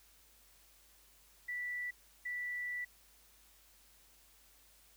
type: tone bursts at uneven times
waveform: sine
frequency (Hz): 1965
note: B6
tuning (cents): -9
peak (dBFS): -37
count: 2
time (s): 1.48-1.91 / 2.25-2.85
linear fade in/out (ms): 10
effects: added 50 Hz sine -70 dBFS peak until 4.96 s + white hiss -65 dBFS RMS until 4.96 s